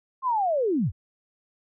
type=linear sweep; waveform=sine; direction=down; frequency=1079 to 61.2 Hz; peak=-21 dBFS; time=0.22-0.92 s; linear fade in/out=50 ms; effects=none